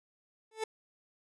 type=tone with exponential growth; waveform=30% pulse; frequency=440 Hz; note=A4; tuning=in tune; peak=-27 dBFS; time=0.51-0.64 s; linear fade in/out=5 ms; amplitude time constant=28 ms; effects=resampled to 24000 Hz